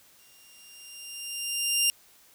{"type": "tone with exponential growth", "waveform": "15% pulse", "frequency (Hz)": 2794, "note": "F7", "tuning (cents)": 0, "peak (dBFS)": -13, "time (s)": [0.19, 1.9], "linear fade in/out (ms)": 0, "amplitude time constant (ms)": 370, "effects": ["white hiss -58 dBFS RMS until 2.34 s"]}